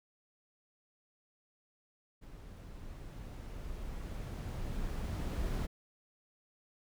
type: noise with level ramp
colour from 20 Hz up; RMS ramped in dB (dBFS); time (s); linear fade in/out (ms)
brown; -50 to -34; 2.21-5.67; 20
effects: none